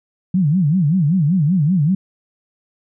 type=tone with vibrato; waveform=sine; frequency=165.5 Hz; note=E3; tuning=7 cents sharp; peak=-12 dBFS; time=0.34-1.95 s; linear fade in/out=5 ms; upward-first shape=sine; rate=5.2 Hz; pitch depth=270 cents each way; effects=none